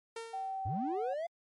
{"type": "tone with exponential decay", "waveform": "sawtooth", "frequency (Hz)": 456.5, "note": "A#4", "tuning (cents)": -36, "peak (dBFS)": -34, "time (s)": [0.16, 0.76], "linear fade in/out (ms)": 5, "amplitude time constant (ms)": 130}
{"type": "tone with pitch glide", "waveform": "sine", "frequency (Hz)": [770, 746.4], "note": ["G5", "F#5"], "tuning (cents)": [-31, 15], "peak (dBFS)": -35, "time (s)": [0.33, 1.14], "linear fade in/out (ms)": 10, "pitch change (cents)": -54, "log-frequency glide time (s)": [0.89, 0.97]}
{"type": "linear sweep", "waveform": "triangle", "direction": "up", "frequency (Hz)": [77.3, 699], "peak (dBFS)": -32, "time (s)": [0.65, 1.27], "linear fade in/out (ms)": 10}
{"effects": ["MP3 48 kbps"]}